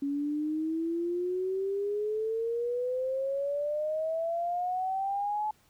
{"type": "exponential sweep", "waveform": "sine", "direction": "up", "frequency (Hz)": [278.5, 860], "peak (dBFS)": -28, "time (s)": [0.02, 5.51], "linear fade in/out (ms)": 5, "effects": ["pink hiss -65 dBFS RMS until 5.69 s"]}